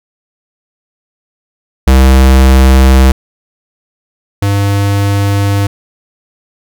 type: tone pair in turn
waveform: square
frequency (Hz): 65.7 / 100.19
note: C2 / G2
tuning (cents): +8 / +38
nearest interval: perfect fifth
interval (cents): 730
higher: second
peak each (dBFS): -3 / -9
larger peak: first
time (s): 1.87-3.12 / 4.42-5.67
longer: neither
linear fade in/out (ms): 5
effects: none